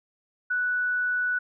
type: tone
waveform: sine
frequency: 1480 Hz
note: F#6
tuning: in tune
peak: -23 dBFS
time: 0.5-1.39 s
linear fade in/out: 10 ms
effects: none